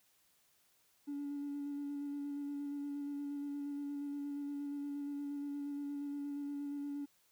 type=tone with vibrato; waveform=triangle; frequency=285.8 Hz; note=D4; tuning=47 cents flat; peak=-35 dBFS; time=1.07-7.06 s; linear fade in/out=20 ms; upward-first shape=square; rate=8.5 Hz; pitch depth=13 cents each way; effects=tanh soft clip ceiling -35 dBFS + white hiss -72 dBFS RMS until 7.31 s